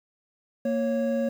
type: tone pair together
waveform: triangle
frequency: 232.6 / 551.3 Hz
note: A#3 / C#5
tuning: -4 / -10 cents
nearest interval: octave + minor third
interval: 1494 cents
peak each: -24 dBFS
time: 0.65-1.29 s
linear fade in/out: 5 ms
effects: 9-bit